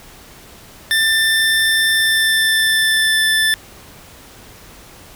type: tone with pitch glide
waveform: 25% pulse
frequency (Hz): 1783 to 1759.5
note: A6 to A6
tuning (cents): +22 to 0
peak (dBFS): -9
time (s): 0.91-3.54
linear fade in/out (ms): 0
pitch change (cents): -22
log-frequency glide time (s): 1.9-3.26
effects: pink hiss -41 dBFS RMS until 5.15 s